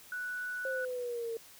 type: tone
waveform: sine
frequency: 1480 Hz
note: F#6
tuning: in tune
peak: -35 dBFS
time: 0.12-0.85 s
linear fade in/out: 2 ms
type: exponential sweep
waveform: sine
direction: down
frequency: 533 to 452.2 Hz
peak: -34 dBFS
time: 0.65-1.37 s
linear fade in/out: 2 ms
effects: white hiss -55 dBFS RMS until 1.59 s